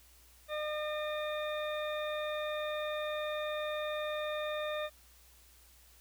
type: harmonic tone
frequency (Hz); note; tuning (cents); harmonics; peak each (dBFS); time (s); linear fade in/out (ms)
606; D#5; -46; 1 / 2 / 3 / 4 / 6; -35 / -42 / -44 / -47 / -45; 0.48-4.9; 50
effects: added 60 Hz sine -62 dBFS peak until 6 s + white hiss -62 dBFS RMS until 6 s